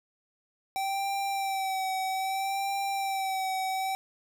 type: tone with vibrato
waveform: square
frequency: 774 Hz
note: G5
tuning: 22 cents flat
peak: -29 dBFS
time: 0.76-3.95 s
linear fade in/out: 0 ms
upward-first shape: sine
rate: 0.62 Hz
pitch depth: 35 cents each way
effects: none